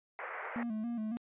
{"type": "band-pass noise", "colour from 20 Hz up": "white", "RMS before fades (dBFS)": -42, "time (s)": [0.19, 0.63], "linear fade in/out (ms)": 0, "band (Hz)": [430, 2100], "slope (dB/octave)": 48}
{"type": "noise with exponential growth", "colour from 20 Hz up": "violet", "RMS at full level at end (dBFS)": -47, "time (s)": [0.37, 0.46], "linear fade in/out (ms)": 1, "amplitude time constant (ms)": 19}
{"type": "tone with vibrato", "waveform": "triangle", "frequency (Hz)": 226.3, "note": "A3", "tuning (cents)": 49, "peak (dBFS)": -32, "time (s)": [0.56, 1.17], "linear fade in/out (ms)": 0, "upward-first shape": "square", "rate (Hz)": 3.6, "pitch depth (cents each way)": 76}
{"effects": ["resampled to 8000 Hz"]}